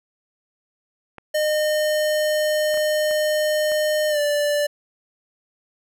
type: clicks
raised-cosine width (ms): 0.5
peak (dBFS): -23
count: 5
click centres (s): 1.183 / 2.742 / 2.774 / 3.111 / 3.718
type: tone with pitch glide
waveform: square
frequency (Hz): 610 to 586.5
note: D#5 to D5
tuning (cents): -34 to -2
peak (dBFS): -19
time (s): 1.34-4.67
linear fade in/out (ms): 10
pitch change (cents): -68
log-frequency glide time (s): 4.09-4.19
effects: none